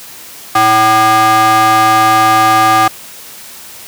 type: ring-modulated tone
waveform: square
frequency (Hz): 220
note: A3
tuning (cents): 0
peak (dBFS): -4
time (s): 0.55-2.88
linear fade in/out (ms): 5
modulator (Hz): 986
effects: white hiss -32 dBFS RMS until 3.87 s + high-pass 80 Hz 12 dB/octave